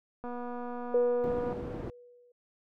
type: click train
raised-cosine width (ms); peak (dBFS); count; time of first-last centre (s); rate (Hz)
1; -27; 314; 0.24-1.528; 243
type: tone with exponential decay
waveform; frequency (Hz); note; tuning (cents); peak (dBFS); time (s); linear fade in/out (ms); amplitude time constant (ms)
sine; 486.9; B4; -25; -20; 0.94-2.32; 5; 300
type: low-pass noise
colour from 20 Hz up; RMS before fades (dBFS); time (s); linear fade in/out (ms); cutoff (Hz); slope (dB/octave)
white; -39; 1.24-1.9; 0; 400; 12
effects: none